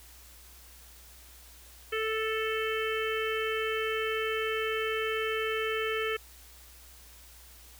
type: harmonic tone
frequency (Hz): 440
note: A4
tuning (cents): 0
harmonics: 1 / 3 / 4 / 5 / 6 / 7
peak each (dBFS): -31 / -36 / -37 / -38 / -39 / -39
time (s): 1.92-6.17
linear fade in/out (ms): 10
effects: added 60 Hz sine -54 dBFS peak until 7.79 s + white hiss -54 dBFS RMS until 7.79 s